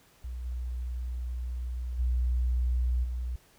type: tone with level steps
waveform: sine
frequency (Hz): 61.4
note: B1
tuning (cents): -9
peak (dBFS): -34 / -31 / -24 / -30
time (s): 0.24-3.36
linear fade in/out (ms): 5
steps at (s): 0.44 / 1.98 / 3.03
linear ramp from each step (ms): 20
effects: pink hiss -61 dBFS RMS until 3.58 s